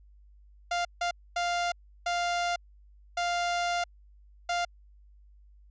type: tone bursts at uneven times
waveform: sawtooth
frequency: 698.5 Hz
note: F5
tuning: in tune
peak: -23 dBFS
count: 6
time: 0.71-0.85 / 1.01-1.11 / 1.36-1.72 / 2.06-2.56 / 3.17-3.84 / 4.49-4.65 s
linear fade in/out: 5 ms
effects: added 50 Hz sine -53 dBFS peak until 5.7 s + resampled to 16000 Hz